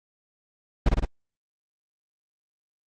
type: noise with echo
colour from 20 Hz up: brown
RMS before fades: -17 dBFS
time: 0.86-0.89 s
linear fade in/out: 5 ms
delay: 54 ms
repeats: 3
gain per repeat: -2 dB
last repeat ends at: 1.052 s
effects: low-pass 5000 Hz 12 dB/octave + Opus 24 kbps